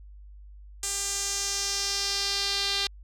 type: tone with band-pass filter sweep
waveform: sawtooth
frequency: 397.9 Hz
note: G4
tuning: 26 cents sharp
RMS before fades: -29 dBFS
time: 0.83-2.87 s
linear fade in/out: 2 ms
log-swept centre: 7600 to 4000 Hz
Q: 2.9
effects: added 50 Hz sine -44 dBFS peak until 3.03 s